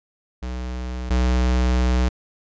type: tone pair in turn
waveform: square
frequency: 62.2 / 62.2 Hz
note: B1 / B1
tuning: +13 / +13 cents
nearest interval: unison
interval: 0 cents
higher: neither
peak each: -27 / -17 dBFS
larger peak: second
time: 0.42-1.1 / 1.1-2.09 s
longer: second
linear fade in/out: 10 ms
effects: resampled to 16000 Hz